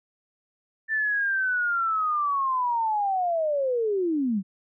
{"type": "linear sweep", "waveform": "sine", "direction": "down", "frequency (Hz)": [1782, 179.9], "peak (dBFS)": -22, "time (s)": [0.88, 4.43], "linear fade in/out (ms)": 50, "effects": []}